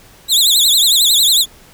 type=tone with vibrato; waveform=sawtooth; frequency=3729 Hz; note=A#7; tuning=in tune; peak=-6 dBFS; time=0.28-1.46 s; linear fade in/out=50 ms; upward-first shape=triangle; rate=11 Hz; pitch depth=220 cents each way; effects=pink hiss -44 dBFS RMS until 1.73 s